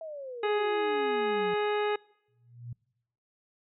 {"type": "exponential sweep", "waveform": "sine", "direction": "down", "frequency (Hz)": [659.3, 174.61], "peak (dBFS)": -37, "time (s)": [0.01, 1.54], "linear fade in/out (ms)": 2}
{"type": "harmonic tone", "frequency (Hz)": 417.4, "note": "G#4", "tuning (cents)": 9, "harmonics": [1, 2, 3, 4, 5, 6, 7, 9], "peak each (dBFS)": [-27, -33, -37, -39, -41, -43, -44, -46], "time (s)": [0.43, 1.96], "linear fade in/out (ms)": 5}
{"type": "tone with exponential growth", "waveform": "sine", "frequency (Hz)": 119.7, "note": "A#2", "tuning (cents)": 46, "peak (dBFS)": -34, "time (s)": [2.28, 2.73], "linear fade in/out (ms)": 5, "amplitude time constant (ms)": 96}
{"effects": ["noise-tail reverb RT60 0.9 s tail -26 dB re dry"]}